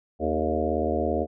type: harmonic tone with a mistuned harmonic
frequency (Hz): 77.78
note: D#2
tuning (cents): 0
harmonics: 1 / 3 / 4 / 5 / 6 / 7 / 8 / 9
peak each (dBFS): -31 / -31 / -31 / -31 / -31 / -31 / -31 / -31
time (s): 0.19-1.27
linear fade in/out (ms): 50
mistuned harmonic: 6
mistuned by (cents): -52
effects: none